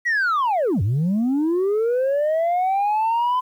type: linear two-way sweep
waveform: sine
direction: down then up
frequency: 1964 to 89 to 1020 Hz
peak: -15 dBFS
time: 0.05-3.41 s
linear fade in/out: 20 ms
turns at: 0.82 s
effects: tanh soft clip ceiling -16 dBFS + 9-bit